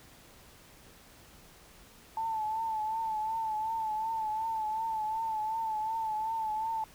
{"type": "tone with vibrato", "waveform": "sine", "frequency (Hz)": 880, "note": "A5", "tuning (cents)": 0, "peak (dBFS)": -30, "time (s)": [2.17, 6.84], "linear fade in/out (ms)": 2, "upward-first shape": "triangle", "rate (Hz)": 2.7, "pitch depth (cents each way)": 58, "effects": ["pink hiss -56 dBFS RMS until 6.94 s"]}